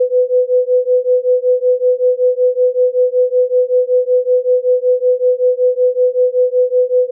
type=beating tone pair; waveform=sine; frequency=498.2 / 503.5 Hz; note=B4 / B4; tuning=+15 / +33 cents; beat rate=5.3 Hz; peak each=-13 dBFS; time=0-7.11 s; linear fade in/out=10 ms; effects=none